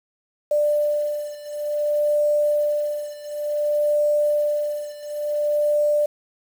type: beating tone pair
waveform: sine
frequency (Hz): 592 / 592.56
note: D5 / D5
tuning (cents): +14 / +15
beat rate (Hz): 0.56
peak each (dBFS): -21 / -23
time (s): 0.51-6.06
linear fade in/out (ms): 5
effects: 7-bit